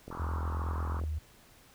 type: click train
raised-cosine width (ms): 2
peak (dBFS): -29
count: 42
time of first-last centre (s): 0.08-1.038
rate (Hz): 42.8
type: band-pass noise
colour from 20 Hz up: white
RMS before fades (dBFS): -43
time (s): 0.11-1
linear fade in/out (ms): 0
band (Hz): 860 to 1300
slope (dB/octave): 48
type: tone with vibrato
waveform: sine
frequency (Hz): 77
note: D#2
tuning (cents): -17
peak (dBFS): -31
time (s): 0.19-1.19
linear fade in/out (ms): 10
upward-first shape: sine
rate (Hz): 12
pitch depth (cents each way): 12
effects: pink hiss -59 dBFS RMS until 1.74 s